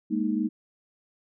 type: chord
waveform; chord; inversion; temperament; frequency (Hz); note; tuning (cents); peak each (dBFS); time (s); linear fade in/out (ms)
sine; Ab suspended second; none; equal; 207.7 / 233.1 / 311.1; Ab3 / Bb3 / Eb4; 0 / 0 / 0; -28; 0.1-0.49; 20
effects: none